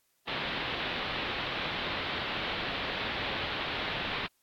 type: low-pass noise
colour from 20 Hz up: white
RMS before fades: -35 dBFS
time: 0.27-4.27 s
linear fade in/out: 10 ms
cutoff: 3800 Hz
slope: 48 dB/octave
effects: white hiss -73 dBFS RMS until 4.42 s + AAC 64 kbps